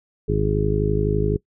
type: harmonic tone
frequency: 51.91 Hz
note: G#1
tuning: in tune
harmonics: 1 / 2 / 3 / 4 / 5 / 6 / 7 / 8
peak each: -24 / -25 / -24 / -31 / -35 / -30 / -29 / -23 dBFS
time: 0.28-1.37 s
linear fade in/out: 10 ms
effects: noise-tail reverb RT60 0.1 s tail -22 dB re dry